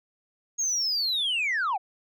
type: linear sweep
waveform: sine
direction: down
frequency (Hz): 6630 to 700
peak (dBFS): -22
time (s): 0.58-1.78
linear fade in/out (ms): 20
effects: tanh soft clip ceiling -22 dBFS